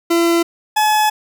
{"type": "tone pair in turn", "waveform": "40% pulse", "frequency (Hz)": [338.2, 853.8], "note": ["E4", "G#5"], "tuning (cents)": [44, 48], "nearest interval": "octave + major third", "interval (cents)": 1604, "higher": "second", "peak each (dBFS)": -11, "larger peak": "neither", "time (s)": [[0.1, 0.43], [0.76, 1.1]], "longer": "second", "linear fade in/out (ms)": 10, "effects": []}